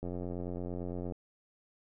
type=click train; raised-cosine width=2 ms; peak=-26 dBFS; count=98; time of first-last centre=0.03-1.122 s; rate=88.8 Hz; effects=none